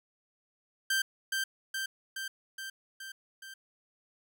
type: tone with echo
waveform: sawtooth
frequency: 1568 Hz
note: G6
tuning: in tune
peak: -23 dBFS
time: 0.9-1.02 s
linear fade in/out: 5 ms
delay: 420 ms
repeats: 6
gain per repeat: -3 dB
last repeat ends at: 3.54 s
effects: none